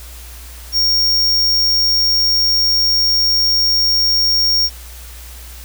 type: tone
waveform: square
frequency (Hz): 5550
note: F8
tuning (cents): -12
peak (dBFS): -12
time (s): 0.72-4.7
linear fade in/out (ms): 50
effects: added 60 Hz sine -33 dBFS peak until 5.64 s + white hiss -38 dBFS RMS until 5.64 s